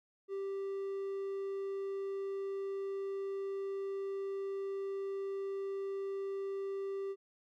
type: tone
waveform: triangle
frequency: 392 Hz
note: G4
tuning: in tune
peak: -34 dBFS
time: 0.28-7.16 s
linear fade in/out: 50 ms
effects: none